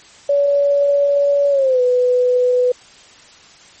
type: tone with pitch glide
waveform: sine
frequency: 568 to 497.3 Hz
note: C#5 to B4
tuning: +42 to +12 cents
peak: -11 dBFS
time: 0.29-2.72 s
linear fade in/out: 5 ms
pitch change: -230 cents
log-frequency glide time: 1.5-1.81 s
effects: white hiss -44 dBFS RMS until 3.8 s + MP3 32 kbps